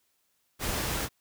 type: noise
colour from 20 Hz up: pink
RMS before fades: -31 dBFS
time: 0.59-1.09 s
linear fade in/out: 50 ms
effects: white hiss -73 dBFS RMS until 1.2 s